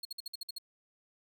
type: tone bursts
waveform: 40% pulse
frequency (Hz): 4305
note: C8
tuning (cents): +49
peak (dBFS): -36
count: 8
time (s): 0.03-0.584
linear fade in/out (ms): 5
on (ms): 22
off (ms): 54
effects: none